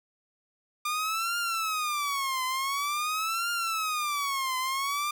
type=tone with vibrato; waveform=sawtooth; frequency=1200 Hz; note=D6; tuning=37 cents sharp; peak=-24 dBFS; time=0.85-5.11 s; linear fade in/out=5 ms; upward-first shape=triangle; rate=0.47 Hz; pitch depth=280 cents each way; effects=none